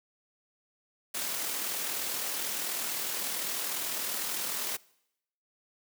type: noise with amplitude modulation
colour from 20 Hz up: white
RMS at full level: -32 dBFS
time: 1.14-4.77 s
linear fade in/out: 10 ms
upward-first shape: sine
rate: 40 Hz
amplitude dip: 35%
effects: noise-tail reverb RT60 0.8 s tail -23 dB re dry + high-pass 200 Hz 12 dB/octave